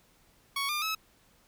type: tone with pitch steps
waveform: 15% pulse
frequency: 1113 / 1199.8 / 1293.4 Hz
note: C#6 / D6 / E6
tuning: +7 / +37 / -33 cents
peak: -23 dBFS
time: 0.56-0.95 s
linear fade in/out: 5 ms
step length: 130 ms
effects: pink hiss -64 dBFS RMS until 1.47 s